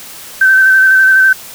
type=tone with vibrato; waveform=sine; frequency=1544 Hz; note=G6; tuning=27 cents flat; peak=-4 dBFS; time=0.41-1.33 s; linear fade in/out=5 ms; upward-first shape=square; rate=12 Hz; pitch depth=19 cents each way; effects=white hiss -31 dBFS RMS until 1.54 s